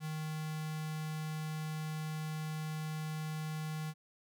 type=tone with notch filter; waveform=square; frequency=155.7 Hz; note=D#3; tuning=2 cents sharp; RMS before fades=-39 dBFS; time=0-3.94 s; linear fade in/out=50 ms; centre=400 Hz; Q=1; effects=none